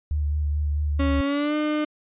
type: tone with vibrato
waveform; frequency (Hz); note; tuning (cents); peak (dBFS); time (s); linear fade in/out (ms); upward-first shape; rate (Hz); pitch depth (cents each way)
sine; 74.1; D2; +16; -21; 0.11-1.21; 0; sine; 4.6; 24
type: tone with pitch glide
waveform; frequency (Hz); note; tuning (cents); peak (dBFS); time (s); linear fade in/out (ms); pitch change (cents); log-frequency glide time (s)
35% pulse; 277.2 to 302.3; C#4 to D#4; 0 to -50; -20; 0.99-1.85; 10; +150; 1.23-1.55
effects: resampled to 8000 Hz